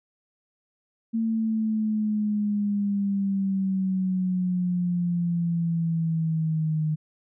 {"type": "exponential sweep", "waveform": "sine", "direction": "down", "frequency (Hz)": [226.6, 153.9], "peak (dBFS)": -22, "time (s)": [1.13, 6.96], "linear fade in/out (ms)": 20, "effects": []}